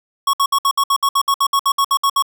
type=tone bursts; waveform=square; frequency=1106 Hz; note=C#6; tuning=4 cents flat; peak=-13 dBFS; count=16; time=0.27-2.224 s; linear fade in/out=5 ms; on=64 ms; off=62 ms; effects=none